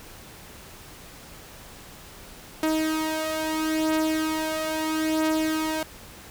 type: beating tone pair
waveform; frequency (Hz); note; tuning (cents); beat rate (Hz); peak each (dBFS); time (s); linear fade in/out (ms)
sawtooth; 314.1 / 314.86; D#4 / D#4; +16 / +21; 0.76; -25 / -21; 2.63-5.83; 2
effects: pink hiss -45 dBFS RMS until 6.3 s